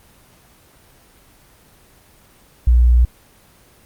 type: tone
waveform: sine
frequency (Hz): 60.1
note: B1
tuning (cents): -46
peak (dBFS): -8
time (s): 2.67-3.05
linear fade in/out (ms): 5
effects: pink hiss -50 dBFS RMS until 3.85 s + Opus 24 kbps